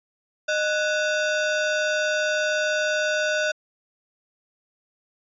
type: ring-modulated tone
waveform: 45% pulse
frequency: 1046.5 Hz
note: C6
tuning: in tune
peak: -18 dBFS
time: 0.48-3.52 s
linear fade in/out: 10 ms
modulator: 433 Hz
effects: resampled to 16000 Hz